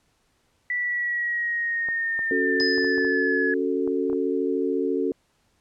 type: exponential sweep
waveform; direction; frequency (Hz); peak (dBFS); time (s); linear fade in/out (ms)
sine; down; 1968 to 1691; -23; 0.7-3.54; 2
type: clicks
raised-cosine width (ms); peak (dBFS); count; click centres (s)
1; -25; 10; 1.887 / 2.192 / 2.607 / 2.781 / 2.845 / 2.981 / 3.048 / 3.876 / 4.099 / 4.13
type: chord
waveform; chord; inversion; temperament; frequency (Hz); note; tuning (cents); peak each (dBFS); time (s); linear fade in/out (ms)
sine; F# minor; second; just; 277.5 / 370 / 444; C#4 / F#4 / A4; +2 / 0 / +16; -26; 2.31-5.12; 2
type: tone with exponential decay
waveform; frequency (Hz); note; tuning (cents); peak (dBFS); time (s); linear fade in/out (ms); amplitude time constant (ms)
sine; 5040; D#8; +21; -22; 2.6-3.52; 0; 200
effects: pink hiss -67 dBFS RMS until 5.6 s + low-pass 10000 Hz 12 dB/octave